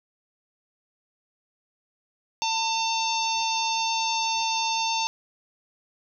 harmonic tone, 899 Hz, A5, 37 cents sharp, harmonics 1 / 3 / 4 / 5 / 6 / 7, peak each -26 / -31 / -32 / -33 / -34 / -34 dBFS, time 2.42-5.07 s, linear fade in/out 0 ms, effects none

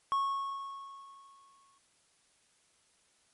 triangle tone with exponential decay, 1100 Hz, C#6, 14 cents flat, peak -24 dBFS, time 0.12-1.78 s, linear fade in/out 0 ms, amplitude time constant 360 ms, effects white hiss -69 dBFS RMS until 3.33 s + MP3 48 kbps

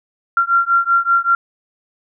sine beating tone pair, 1374 / 1379.2 Hz, F6 / F6, -29 / -22 cents, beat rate 5.2 Hz, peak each -15 dBFS, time 0.37-1.35 s, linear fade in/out 2 ms, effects none

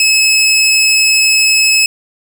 20% pulse tone, 2586 Hz, E7, 34 cents flat, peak -3 dBFS, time 0-1.86 s, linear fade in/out 2 ms, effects none

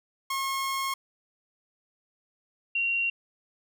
sawtooth / sine tone pair in turn, 1082 / 2753 Hz, C#6 / F7, -42 / -25 cents, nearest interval octave + major third, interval 1617 cents, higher second, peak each -24 / -24 dBFS, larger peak neither, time 0.3-0.94 / 2.75-3.1 s, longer first, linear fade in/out 5 ms, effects none

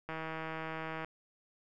click train, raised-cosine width 0.5 ms, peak -25 dBFS, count 154, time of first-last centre 0.09-1.046 s, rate 160 Hz, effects none

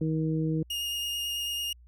harmonic tone, 158.3 Hz, D#3, 30 cents sharp, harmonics 1 / 2 / 3, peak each -27 / -30 / -36 dBFS, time 0.01-0.63 s, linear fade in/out 5 ms
40% pulse tone with vibrato, 2845 Hz, F7, 31 cents sharp, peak -29 dBFS, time 0.7-1.73 s, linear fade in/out 5 ms, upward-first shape triangle, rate 9.1 Hz, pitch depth 13 cents each way
effects added 60 Hz sine -51 dBFS peak until 1.87 s

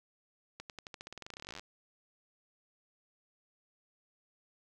accelerating click train, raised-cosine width 0.2 ms, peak -27 dBFS, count 27, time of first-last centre 0.6-1.595 s, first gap 98 ms, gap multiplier 0.91, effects none

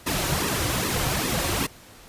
pink noise with flanger, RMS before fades -25 dBFS, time 0.06-1.67 s, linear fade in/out 10 ms, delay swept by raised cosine 1.3 to 4.9 ms, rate 2.5 Hz, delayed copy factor -0.8, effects pink hiss -48 dBFS RMS until 2.08 s + resampled to 32000 Hz

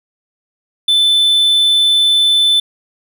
triangle tone, 3520 Hz, A7, in tune, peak -7 dBFS, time 0.88-2.6 s, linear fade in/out 5 ms, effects none

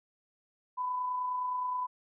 sine tone with amplitude modulation, 1000 Hz, B5, 21 cents sharp, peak -29 dBFS, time 0.77-1.87 s, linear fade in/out 20 ms, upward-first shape sine, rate 29.6 Hz, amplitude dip 30%, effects none

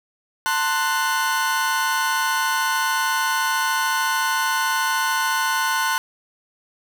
40% pulse chord, F# diminished, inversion first, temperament equal with one note detuned, 892.8 / 1046.5 / 1480 Hz, A5 / C6 / F#6, +25 / 0 / 0 cents, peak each -24 / -23 / -22 dBFS, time 0.46-5.98 s, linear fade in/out 0 ms, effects none

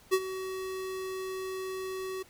square tone with ADSR envelope, 377.3 Hz, F#4, 34 cents sharp, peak -21 dBFS, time 0.11-2.23 s, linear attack 26 ms, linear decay 54 ms, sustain -14 dB, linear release 9 ms, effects pink hiss -58 dBFS RMS until 2.29 s

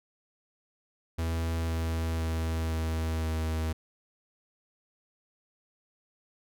45% pulse tone with pitch steps, 82.2 / 81.63 / 81.07 / 80.51 / 79.95 Hz, E2 / E2 / E2 / E2 / D#2, -4 / -16 / -28 / -40 / +48 cents, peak -28 dBFS, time 1.18-3.73 s, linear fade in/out 10 ms, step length 510 ms, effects none

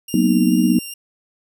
10% pulse tone with vibrato, 2794 Hz, F7, in tune, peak -22 dBFS, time 0.08-0.94 s, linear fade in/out 5 ms, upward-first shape square, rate 2.4 Hz, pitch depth 8 cents each way
sine chord, B major seventh, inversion second, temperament equal with one note detuned, 185 / 233.1 / 250.7 / 311.1 Hz, F#3 / A#3 / B3 / D#4, 0 / 0 / +26 / 0 cents, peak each -18 dBFS, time 0.14-0.79 s, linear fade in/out 2 ms
effects none

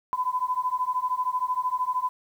sine beating tone pair, 1001 / 1014 Hz, B5 / B5, +23 / +45 cents, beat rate 13 Hz, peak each -27 dBFS, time 0.13-2.09 s, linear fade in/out 0 ms, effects 9-bit

